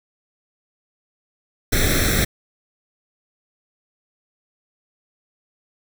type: noise with comb filter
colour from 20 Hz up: pink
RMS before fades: -18 dBFS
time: 1.72-2.25 s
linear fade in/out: 10 ms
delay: 0.52 ms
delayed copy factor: +0.9
effects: none